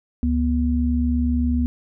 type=tone pair together; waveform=sine; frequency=71.7 / 243.1 Hz; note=D2 / B3; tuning=-41 / -27 cents; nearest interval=octave + major sixth; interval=2114 cents; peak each=-20 dBFS; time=0.23-1.66 s; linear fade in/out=0 ms; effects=none